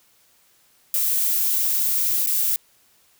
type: noise with dropouts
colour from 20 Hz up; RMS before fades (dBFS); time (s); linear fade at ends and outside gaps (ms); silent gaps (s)
violet; -21; 0.94-2.56; 1; 2.262-2.271
effects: white hiss -59 dBFS RMS until 3.19 s